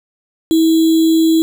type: tone with sample-and-hold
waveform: sine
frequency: 323.8 Hz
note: E4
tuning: 31 cents flat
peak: -8 dBFS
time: 0.51-1.42 s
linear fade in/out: 0 ms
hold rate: 3675 Hz
effects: none